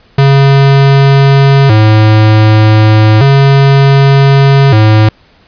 square tone with vibrato, 122.1 Hz, B2, 19 cents flat, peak -3 dBFS, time 0.18-5.09 s, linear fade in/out 5 ms, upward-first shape square, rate 0.33 Hz, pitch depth 210 cents each way, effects pink hiss -45 dBFS RMS until 5.47 s + resampled to 11025 Hz

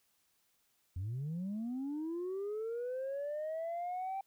sine linear sweep, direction up, 84.2 to 784 Hz, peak -34 dBFS, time 0.96-4.21 s, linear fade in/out 5 ms, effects tanh soft clip ceiling -34 dBFS + white hiss -75 dBFS RMS until 4.26 s

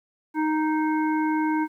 harmonic tone, 310.7 Hz, D#4, 2 cents flat, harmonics 1 / 3 / 5 / 7, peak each -22 / -27 / -34 / -38 dBFS, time 0.34-1.68 s, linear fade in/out 50 ms, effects 10-bit

